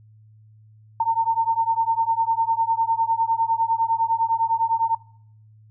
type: beating tone pair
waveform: sine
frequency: 904 / 913.9 Hz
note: A5 / A#5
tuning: +47 / -35 cents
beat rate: 9.9 Hz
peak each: -21 dBFS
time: 1-4.95 s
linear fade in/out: 5 ms
effects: noise-tail reverb RT60 0.6 s tail -22 dB re dry + added 108 Hz sine -48 dBFS peak until 5.7 s